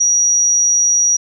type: tone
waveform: sine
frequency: 5770 Hz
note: F#8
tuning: 44 cents flat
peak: -10 dBFS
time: 0-1.17 s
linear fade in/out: 10 ms
effects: none